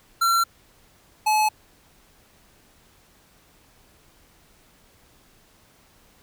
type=tone pair in turn; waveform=square; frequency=1361 / 857.4 Hz; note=F6 / A5; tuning=-45 / -45 cents; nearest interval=minor sixth; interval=800 cents; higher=first; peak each=-18 dBFS; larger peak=neither; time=0.21-0.44 / 1.26-1.49 s; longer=neither; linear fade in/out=10 ms; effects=pink hiss -57 dBFS RMS until 6.22 s